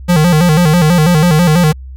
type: tone with vibrato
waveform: square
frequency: 164.81 Hz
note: E3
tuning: in tune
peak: -7 dBFS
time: 0.08-1.73 s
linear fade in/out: 20 ms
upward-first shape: square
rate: 6.1 Hz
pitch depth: 120 cents each way
effects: added 65 Hz sine -26 dBFS peak until 1.96 s